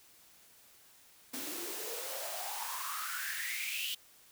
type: noise with high-pass filter sweep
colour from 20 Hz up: white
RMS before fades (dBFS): -39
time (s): 1.33-3.95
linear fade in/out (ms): 10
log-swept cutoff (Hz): 260 to 3100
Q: 8.3
effects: white hiss -61 dBFS RMS until 4.31 s

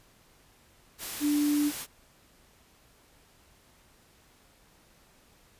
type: tone in noise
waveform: sine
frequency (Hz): 293.7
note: D4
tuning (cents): 0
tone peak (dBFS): -23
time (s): 1.2-1.72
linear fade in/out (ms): 50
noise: white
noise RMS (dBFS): -37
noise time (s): 0.98-1.87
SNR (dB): +11
effects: pink hiss -61 dBFS RMS until 5.59 s + resampled to 32000 Hz

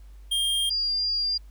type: tone pair in turn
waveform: square / sine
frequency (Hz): 3211 / 4801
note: G7 / D8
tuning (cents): +41 / +37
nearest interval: perfect fifth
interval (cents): 696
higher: second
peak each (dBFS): -23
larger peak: neither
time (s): 0.31-0.7 / 0.7-1.38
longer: second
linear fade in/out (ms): 10
effects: added 50 Hz sine -43 dBFS peak until 1.5 s + pink hiss -64 dBFS RMS until 1.5 s

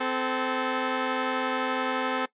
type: tone pair together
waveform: 10% pulse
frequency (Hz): 258.5 / 434.7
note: C4 / A4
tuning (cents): -21 / -21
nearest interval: major sixth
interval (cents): 900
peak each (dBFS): -19 / -22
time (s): 0-2.26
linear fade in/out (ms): 10
effects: noise-tail reverb RT60 0.1 s tail -19 dB re dry + resampled to 8000 Hz

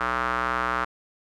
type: tone with band-pass filter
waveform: square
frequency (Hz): 61.6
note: B1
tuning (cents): -4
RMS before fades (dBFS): -26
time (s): 0-0.85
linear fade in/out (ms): 10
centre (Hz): 1300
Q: 3.4
effects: none

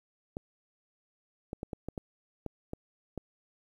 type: clicks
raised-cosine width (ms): 2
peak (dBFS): -23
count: 9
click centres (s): 0.369 / 1.531 / 1.631 / 1.732 / 1.886 / 1.978 / 2.463 / 2.734 / 3.177
effects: 10-bit

